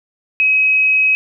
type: tone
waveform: sine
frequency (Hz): 2545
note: D#7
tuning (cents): +39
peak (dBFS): -10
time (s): 0.4-1.15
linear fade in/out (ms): 0
effects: none